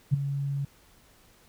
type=tone with ADSR envelope; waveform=sine; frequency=140 Hz; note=C#3; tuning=18 cents sharp; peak=-16 dBFS; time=0.11-0.65 s; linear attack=27 ms; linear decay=13 ms; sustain=-11 dB; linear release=5 ms; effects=pink hiss -59 dBFS RMS until 1.48 s